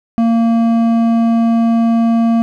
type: tone with hard clipping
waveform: triangle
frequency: 229.9 Hz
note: A#3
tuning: 24 cents flat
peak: -11 dBFS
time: 0.18-2.42 s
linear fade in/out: 0 ms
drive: 12 dB
effects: none